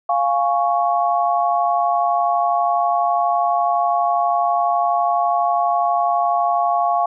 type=chord; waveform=sine; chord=Db major; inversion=first; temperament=equal; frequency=698.5 / 830.6 / 1108.7 Hz; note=F5 / Ab5 / Db6; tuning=0 / 0 / 0 cents; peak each=-17 / -22 / -21 dBFS; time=0.09-7.06 s; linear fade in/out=5 ms; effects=none

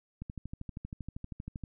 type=click train; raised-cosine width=5 ms; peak=-27 dBFS; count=19; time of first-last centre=0.22-1.637 s; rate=12.7 Hz; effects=none

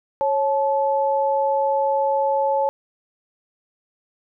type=tone pair together; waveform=sine; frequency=550 / 866 Hz; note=C#5 / A5; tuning=-14 / -28 cents; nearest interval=minor sixth; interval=786 cents; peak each=-20 dBFS; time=0.21-2.69 s; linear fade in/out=0 ms; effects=none

